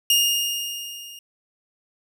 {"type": "tone with level ramp", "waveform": "sawtooth", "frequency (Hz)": 2836, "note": "F7", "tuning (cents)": 26, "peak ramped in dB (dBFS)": [-11, -36], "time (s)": [0.1, 1.19], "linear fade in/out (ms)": 2, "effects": []}